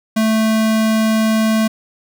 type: tone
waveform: square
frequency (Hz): 220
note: A3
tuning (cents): 0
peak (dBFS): -13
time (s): 0.16-1.68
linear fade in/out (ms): 10
effects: none